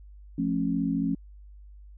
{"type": "chord", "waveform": "sine", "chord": "F augmented", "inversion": "none", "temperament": "just", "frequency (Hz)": [174.61, 218.3, 272.8], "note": ["F3", "A3", "C#4"], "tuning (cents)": [0, -13, -28], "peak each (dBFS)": [-29, -30, -27], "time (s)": [0.38, 1.15], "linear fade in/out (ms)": 5, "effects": ["added 50 Hz sine -45 dBFS peak until 1.97 s"]}